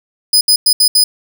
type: tone bursts at uneven times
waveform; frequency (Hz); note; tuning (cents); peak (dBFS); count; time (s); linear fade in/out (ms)
sawtooth; 5000; D#8; +8; -4; 5; 0.33-0.41 / 0.48-0.56 / 0.66-0.73 / 0.8-0.88 / 0.95-1.04; 5
effects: none